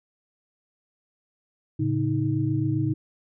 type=tone cluster; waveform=sine; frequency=112.3 / 139.9 / 312.9 Hz; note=A2 / C#3 / D#4; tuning=+36 / +16 / +10 cents; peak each=-26 dBFS; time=1.79-2.94 s; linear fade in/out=10 ms; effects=none